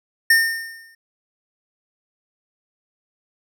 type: tone with exponential decay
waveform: square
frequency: 1819 Hz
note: A#6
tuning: 43 cents flat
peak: -10 dBFS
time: 0.3-0.95 s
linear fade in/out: 5 ms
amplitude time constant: 140 ms
effects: none